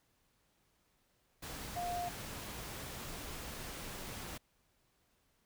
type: tone in noise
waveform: sine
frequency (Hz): 705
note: F5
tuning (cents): +16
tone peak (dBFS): -36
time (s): 1.76-2.09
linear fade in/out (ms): 10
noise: pink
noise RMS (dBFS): -45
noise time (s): 1.42-4.38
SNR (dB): +6
effects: pink hiss -75 dBFS RMS until 5.45 s